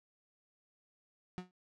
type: tone with exponential decay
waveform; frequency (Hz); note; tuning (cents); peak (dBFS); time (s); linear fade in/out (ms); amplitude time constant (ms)
35% pulse; 181.7; F#3; -31; -34; 1.38-1.51; 0; 28
effects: low-pass 5000 Hz 12 dB/octave